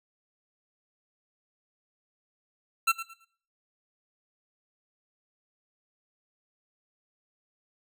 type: tone with echo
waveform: 25% pulse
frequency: 1347 Hz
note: E6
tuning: 37 cents sharp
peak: -17 dBFS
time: 2.87-2.92 s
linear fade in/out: 10 ms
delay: 110 ms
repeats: 3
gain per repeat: -12 dB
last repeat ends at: 3.25 s
effects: noise-tail reverb RT60 0.5 s tail -18 dB re dry